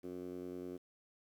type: tone with band-pass filter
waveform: 10% pulse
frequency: 90 Hz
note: F#2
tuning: 47 cents flat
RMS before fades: -45 dBFS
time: 0.03-0.78 s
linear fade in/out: 20 ms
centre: 330 Hz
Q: 2.4
effects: 11-bit